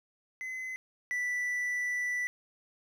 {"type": "tone pair in turn", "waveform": "triangle", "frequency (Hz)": [2037, 1972.2], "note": ["C7", "B6"], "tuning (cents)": [-47, -3], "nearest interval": "minor second", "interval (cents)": 56, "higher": "first", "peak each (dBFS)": [-34, -28], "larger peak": "second", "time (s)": [[0.41, 0.76], [1.11, 2.27]], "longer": "second", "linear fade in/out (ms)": 0, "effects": []}